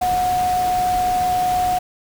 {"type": "tone in noise", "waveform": "sine", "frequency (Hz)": 729, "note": "F#5", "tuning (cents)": -26, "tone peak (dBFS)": -16, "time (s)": [0.01, 1.79], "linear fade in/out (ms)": 10, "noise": "pink", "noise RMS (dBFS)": -30, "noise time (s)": [0.01, 1.79], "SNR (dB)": 11, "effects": []}